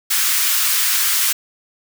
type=high-pass noise; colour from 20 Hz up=white; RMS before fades=-17 dBFS; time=0.1-1.33 s; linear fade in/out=10 ms; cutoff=1200 Hz; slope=24 dB/octave; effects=none